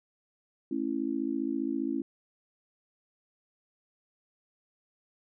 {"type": "chord", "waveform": "sine", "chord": "A major", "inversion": "none", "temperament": "just", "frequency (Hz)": [220, 275, 330], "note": ["A3", "C#4", "E4"], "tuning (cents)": [0, -14, 2], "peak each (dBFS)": [-37, -31, -33], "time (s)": [0.71, 2.02], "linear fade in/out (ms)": 5, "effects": []}